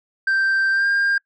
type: tone with pitch glide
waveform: sine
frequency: 1568 to 1603.7 Hz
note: G6 to G6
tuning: 0 to +39 cents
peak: -13 dBFS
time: 0.27-1.18 s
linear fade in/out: 5 ms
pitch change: +39 cents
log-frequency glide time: 0.72-0.87 s
effects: noise-tail reverb RT60 0.1 s tail -26 dB re dry + tanh soft clip ceiling -15 dBFS